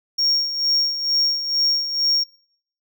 triangle tone with tremolo, 5550 Hz, F8, 12 cents flat, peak -14 dBFS, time 0.18-2.24 s, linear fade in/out 10 ms, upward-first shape sine, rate 2.2 Hz, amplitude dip 65%, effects noise-tail reverb RT60 0.6 s tail -25 dB re dry

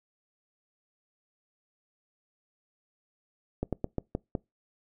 slowing click train, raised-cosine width 2 ms, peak -16 dBFS, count 6, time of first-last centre 3.63-4.352 s, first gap 97 ms, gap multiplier 1.2, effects noise-tail reverb RT60 0.2 s tail -24 dB re dry

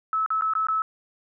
sine tone with dropouts, 1300 Hz, E6, 24 cents flat, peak -21 dBFS, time 0.13-0.82 s, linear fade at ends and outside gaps 1 ms, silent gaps 0.262-0.304 / 0.411-0.421 / 0.536-0.552 / 0.669-0.685 s, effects none

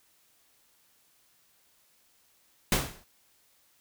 pink noise with exponential decay, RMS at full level -21 dBFS, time 2.72-3.04 s, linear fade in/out 2 ms, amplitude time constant 68 ms, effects white hiss -66 dBFS RMS until 3.8 s

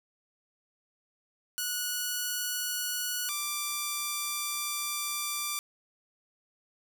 5% pulse tone pair in turn, 1467 / 1177.2 Hz, F#6 / D6, -15 / +4 cents, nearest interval major third, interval 381 cents, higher first, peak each -19 dBFS, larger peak neither, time 1.58-3.29 / 3.29-5.59 s, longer second, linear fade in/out 0 ms, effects none

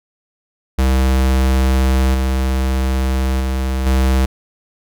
square tone with level steps, 65.41 Hz, C2, in tune, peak -12 / -15 / -17 / -12 dBFS, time 0.78-4.26 s, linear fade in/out 10 ms, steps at 2.14 / 3.4 / 3.86 s, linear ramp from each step 5 ms, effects none

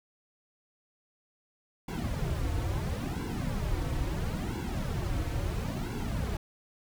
brown noise with flanger, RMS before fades -32 dBFS, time 1.88-6.37 s, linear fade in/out 5 ms, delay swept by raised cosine 1.6 to 5 ms, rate 0.74 Hz, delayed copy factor -0.95, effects none

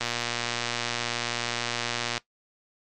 click train, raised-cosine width 0.2 ms, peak -10 dBFS, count 259, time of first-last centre 0.01-2.178 s, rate 119 Hz, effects noise-tail reverb RT60 0.1 s tail -18 dB re dry + MP3 64 kbps

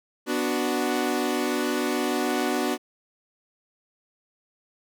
sawtooth chord, B minor, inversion none, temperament equal, 246.9 / 293.7 / 370 Hz, B3 / D4 / F#4, 0 / 0 / 0 cents, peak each -24 dBFS, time 0.26-2.78 s, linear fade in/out 50 ms, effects none

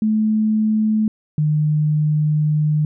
sine tone pair in turn, 216.3 / 151.72 Hz, A3 / D#3, -29 / -43 cents, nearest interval tritone, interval 614 cents, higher first, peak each -14 dBFS, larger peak neither, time 0.02-1.08 / 1.38-2.85 s, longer second, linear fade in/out 2 ms, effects none

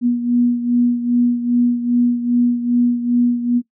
sine beating tone pair, 241.3 / 243.8 Hz, B3 / B3, -40 / -22 cents, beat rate 2.5 Hz, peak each -14 / -20 dBFS, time 0.01-3.62 s, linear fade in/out 50 ms, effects noise-tail reverb RT60 0.1 s tail -18 dB re dry

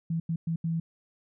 sine tone bursts at uneven times, 164.81 Hz, E3, in tune, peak -26 dBFS, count 4, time 0.1-0.2 / 0.29-0.36 / 0.47-0.56 / 0.64-0.8 s, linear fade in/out 5 ms, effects none

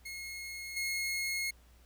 sawtooth tone with level steps, 2161 Hz, C#7, 45 cents flat, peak -37 / -29 dBFS, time 0.05-1.51 s, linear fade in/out 10 ms, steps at 0.76 s, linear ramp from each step 10 ms, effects added 60 Hz sine -58 dBFS peak until 1.85 s + pink hiss -66 dBFS RMS until 1.85 s

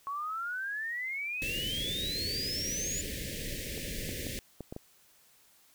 sine exponential sweep, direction up, 1100 to 7040 Hz, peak -33 dBFS, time 0.07-3.01 s, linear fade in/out 0 ms
pink band-stop noise, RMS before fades -38 dBFS, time 1.42-4.39 s, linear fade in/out 0 ms, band 590 to 1700 Hz, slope 96 dB/octave
clicks, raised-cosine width 2 ms, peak -26 dBFS, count 6, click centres 3.778 / 4.091 / 4.268 / 4.607 / 4.725 / 4.764 s
effects white hiss -63 dBFS RMS until 5.74 s

